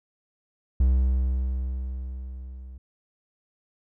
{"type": "tone with level ramp", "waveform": "triangle", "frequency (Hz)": 64.1, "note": "C2", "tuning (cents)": -35, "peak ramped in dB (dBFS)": [-14, -37], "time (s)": [0.8, 2.78], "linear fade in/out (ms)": 5, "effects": []}